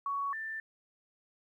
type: tone pair in turn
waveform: sine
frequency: 1119 / 1776.3 Hz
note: C#6 / A6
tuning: +16 / +16 cents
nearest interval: minor sixth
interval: 800 cents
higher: second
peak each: -31 / -36 dBFS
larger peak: first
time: 0.06-0.33 / 0.33-0.6 s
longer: neither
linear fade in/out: 2 ms
effects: 12-bit